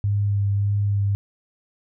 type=tone with vibrato; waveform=sine; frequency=101.1 Hz; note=G#2; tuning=46 cents flat; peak=-18 dBFS; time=0.04-1.15 s; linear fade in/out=0 ms; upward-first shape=sine; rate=1.7 Hz; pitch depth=15 cents each way; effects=none